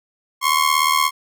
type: ring-modulated tone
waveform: sawtooth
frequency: 1076 Hz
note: C6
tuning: 48 cents sharp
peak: -8 dBFS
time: 0.41-1.11 s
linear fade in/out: 50 ms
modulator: 38.5 Hz
effects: none